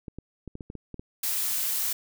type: clicks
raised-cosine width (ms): 3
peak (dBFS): -25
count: 9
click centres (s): 0.082 / 0.186 / 0.477 / 0.554 / 0.608 / 0.701 / 0.753 / 0.943 / 0.995
type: noise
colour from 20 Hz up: blue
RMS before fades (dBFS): -28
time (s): 1.23-1.93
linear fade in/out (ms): 5
effects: none